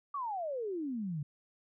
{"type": "exponential sweep", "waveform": "sine", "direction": "down", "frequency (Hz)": [1179, 139.2], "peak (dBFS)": -34, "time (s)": [0.14, 1.23], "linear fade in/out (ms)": 5, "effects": []}